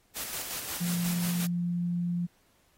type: noise with tremolo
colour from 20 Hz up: white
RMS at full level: -35 dBFS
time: 0.15-1.47 s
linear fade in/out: 20 ms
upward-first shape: square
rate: 5.6 Hz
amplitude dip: 35%
type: tone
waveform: sine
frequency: 174.3 Hz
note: F3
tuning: 3 cents flat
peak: -27 dBFS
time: 0.8-2.27 s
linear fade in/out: 20 ms
effects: pink hiss -67 dBFS RMS until 2.77 s + AAC 48 kbps